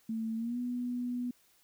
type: tone with pitch glide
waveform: sine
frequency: 223.7 to 245.4 Hz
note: A3 to B3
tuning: +29 to -11 cents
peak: -32 dBFS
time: 0.09-1.31 s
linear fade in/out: 5 ms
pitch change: +160 cents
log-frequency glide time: 0.36-0.58 s
effects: white hiss -67 dBFS RMS until 1.63 s